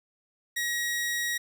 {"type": "tone", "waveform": "sawtooth", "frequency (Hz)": 1900, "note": "A#6", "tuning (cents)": 33, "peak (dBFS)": -24, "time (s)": [0.56, 1.38], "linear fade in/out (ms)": 10, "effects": []}